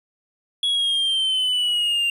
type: exponential sweep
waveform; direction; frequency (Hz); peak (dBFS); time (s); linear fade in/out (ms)
triangle; down; 3361 to 2776; -17; 0.63-2.1; 2
effects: resampled to 32000 Hz + 9-bit